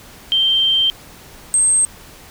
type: tone pair in turn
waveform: sine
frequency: 3141 / 8369 Hz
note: G7 / C9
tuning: +3 / -1 cents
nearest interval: octave + perfect fourth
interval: 1696 cents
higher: second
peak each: -12 / -11 dBFS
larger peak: second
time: 0.32-0.9 / 1.54-1.85 s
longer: first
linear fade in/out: 0 ms
effects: pink hiss -41 dBFS RMS until 2.3 s